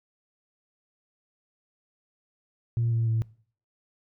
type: tone with pitch steps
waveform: sine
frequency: 116.7 / 114.63 / 112.59 Hz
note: A#2 / A#2 / A2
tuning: +2 / -29 / +40 cents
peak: -21 dBFS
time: 2.77-3.22 s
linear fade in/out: 0 ms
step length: 150 ms
effects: noise-tail reverb RT60 0.5 s tail -23 dB re dry + tanh soft clip ceiling -19 dBFS